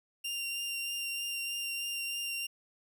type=tone with vibrato; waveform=sawtooth; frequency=2781 Hz; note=F7; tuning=8 cents flat; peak=-31 dBFS; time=0.24-2.47 s; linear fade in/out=10 ms; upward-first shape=triangle; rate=3.2 Hz; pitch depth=14 cents each way; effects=none